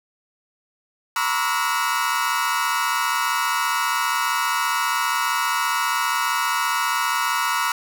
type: tone cluster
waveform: 35% pulse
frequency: 935 / 1010 / 1135 / 1312 / 1438 Hz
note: A#5 / B5 / C#6 / E6 / F#6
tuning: +5 / +39 / +41 / -9 / -50 cents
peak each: -25 dBFS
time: 1.16-7.72 s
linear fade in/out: 2 ms
effects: none